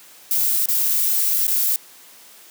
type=noise with dropouts; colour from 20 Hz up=violet; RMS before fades=-19 dBFS; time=0.31-1.76 s; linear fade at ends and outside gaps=1 ms; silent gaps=0.658-0.686 / 1.469-1.479 s; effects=white hiss -46 dBFS RMS until 2.5 s + high-pass 200 Hz 12 dB/octave